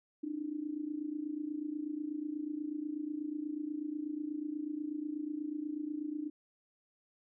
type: tone with amplitude modulation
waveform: sine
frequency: 300.6 Hz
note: D4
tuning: 40 cents sharp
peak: -32 dBFS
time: 0.23-6.3 s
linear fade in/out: 10 ms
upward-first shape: sine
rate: 28.2 Hz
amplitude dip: 80%
effects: none